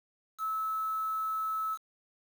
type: tone with quantisation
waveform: sine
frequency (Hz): 1300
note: E6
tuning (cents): -24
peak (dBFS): -30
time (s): 0.38-1.78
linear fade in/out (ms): 50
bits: 8
effects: none